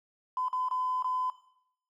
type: tone with dropouts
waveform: triangle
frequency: 1014 Hz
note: B5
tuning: 45 cents sharp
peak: -24 dBFS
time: 0.37-1.3 s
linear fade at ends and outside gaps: 2 ms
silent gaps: 0.484-0.529 / 0.686-0.711 / 1.025-1.044 s
effects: noise-tail reverb RT60 0.7 s tail -18 dB re dry + tanh soft clip ceiling -26 dBFS